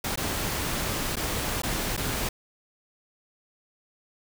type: noise with dropouts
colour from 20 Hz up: pink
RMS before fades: -29 dBFS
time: 0.04-2.29 s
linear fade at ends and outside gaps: 5 ms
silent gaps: 0.159-0.174 / 1.157-1.167 / 1.62-1.633 / 1.967-1.975 s
effects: none